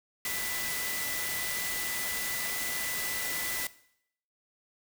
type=tone in noise; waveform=sine; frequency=1990 Hz; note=B6; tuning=13 cents sharp; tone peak=-37 dBFS; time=0.25-3.67 s; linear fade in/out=2 ms; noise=white; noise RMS=-34 dBFS; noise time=0.25-3.67 s; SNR=-6 dB; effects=noise-tail reverb RT60 0.7 s tail -18 dB re dry